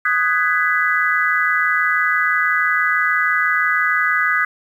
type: chord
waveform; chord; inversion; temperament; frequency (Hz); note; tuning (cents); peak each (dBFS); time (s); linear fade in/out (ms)
sine; G# minor seventh; second; just; 1245.9 / 1495.1 / 1661.2 / 1993.5; D#6 / F#6 / G#6 / B6; +2 / +18 / 0 / +16; -20; 0.05-4.45; 5
effects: 8-bit